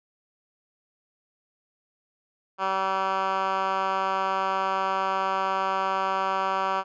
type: tone with band-pass filter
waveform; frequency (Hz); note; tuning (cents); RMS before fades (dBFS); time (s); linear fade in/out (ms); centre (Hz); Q
10% pulse; 191.6; G3; -39; -26; 2.58-6.84; 50; 1200; 1.6
effects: resampled to 16000 Hz